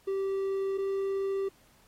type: tone pair in turn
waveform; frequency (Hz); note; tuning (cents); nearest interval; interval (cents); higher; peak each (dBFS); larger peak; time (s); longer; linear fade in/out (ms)
triangle; 389 / 390.6; G4 / G4; -13 / -6; unison; 7; second; -26; neither; 0.07-0.78 / 0.78-1.49; neither; 10
effects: pink hiss -63 dBFS RMS until 1.87 s + AAC 48 kbps